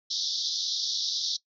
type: band-pass noise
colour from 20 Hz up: pink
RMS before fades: -30 dBFS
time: 0.1-1.37 s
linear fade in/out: 10 ms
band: 3500 to 5900 Hz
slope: 96 dB/octave
effects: noise-tail reverb RT60 0.1 s tail -20 dB re dry